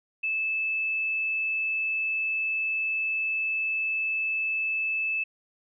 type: tone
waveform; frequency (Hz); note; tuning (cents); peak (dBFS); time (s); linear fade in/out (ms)
sine; 2620; E7; -11; -25; 0.23-5.24; 10
effects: none